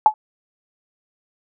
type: tone with exponential decay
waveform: sine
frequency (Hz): 859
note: A5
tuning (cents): -42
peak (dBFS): -3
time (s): 0.06-0.14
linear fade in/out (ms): 1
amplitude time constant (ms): 17
effects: none